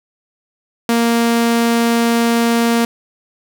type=tone; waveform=sawtooth; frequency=233 Hz; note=A#3; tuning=1 cent flat; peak=-8 dBFS; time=0.89-2.85 s; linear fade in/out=2 ms; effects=none